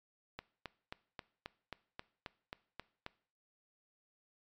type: click train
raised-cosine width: 0.3 ms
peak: -26 dBFS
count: 11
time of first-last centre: 0.39-3.064 s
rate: 3.74 Hz
effects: noise-tail reverb RT60 0.5 s tail -20 dB re dry + MP3 96 kbps